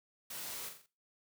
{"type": "noise with echo", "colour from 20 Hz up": "white", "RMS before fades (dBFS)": -44, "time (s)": [0.3, 0.69], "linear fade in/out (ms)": 5, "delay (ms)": 43, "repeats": 4, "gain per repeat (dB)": -6, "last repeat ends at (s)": 0.862, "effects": ["noise-tail reverb RT60 0.3 s tail -18 dB re dry", "high-pass 80 Hz 12 dB/octave"]}